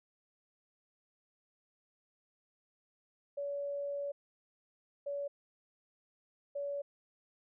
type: tone bursts at uneven times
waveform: sine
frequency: 568 Hz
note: C#5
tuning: 42 cents sharp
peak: -35 dBFS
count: 3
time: 3.37-4.12 / 5.06-5.28 / 6.55-6.82 s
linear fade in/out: 10 ms
effects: none